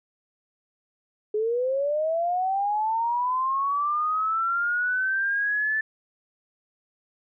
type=linear sweep; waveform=sine; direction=up; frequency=417.2 to 1760 Hz; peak=-22 dBFS; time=1.34-5.81 s; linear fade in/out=5 ms; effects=none